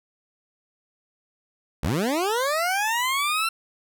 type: linear sweep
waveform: 20% pulse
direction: up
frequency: 55 to 1360 Hz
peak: -17 dBFS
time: 1.83-3.49 s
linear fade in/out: 5 ms
effects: none